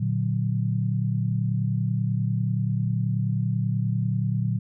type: chord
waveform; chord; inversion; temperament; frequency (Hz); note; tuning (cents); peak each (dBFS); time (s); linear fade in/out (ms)
sine; Bb augmented; none; equal; 116.54 / 146.83 / 185; Bb2 / D3 / F#3; 0 / 0 / 0; -24 / -28 / -28; 0-4.59; 10
effects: none